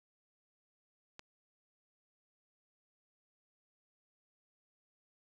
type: click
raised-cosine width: 0.2 ms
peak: -30 dBFS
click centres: 1.194 s
effects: none